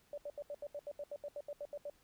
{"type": "tone bursts", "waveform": "sine", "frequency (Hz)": 581, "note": "D5", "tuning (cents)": -19, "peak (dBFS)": -40, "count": 15, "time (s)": [0.13, 1.899], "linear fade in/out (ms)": 2, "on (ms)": 47, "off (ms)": 76, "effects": ["pink hiss -70 dBFS RMS until 2.03 s"]}